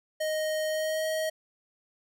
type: tone with pitch glide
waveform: square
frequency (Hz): 622.3 to 631.7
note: D#5 to D#5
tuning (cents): 0 to +26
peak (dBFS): -28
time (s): 0.2-1.3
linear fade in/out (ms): 10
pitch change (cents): +26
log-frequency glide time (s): 0.68-1.06
effects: none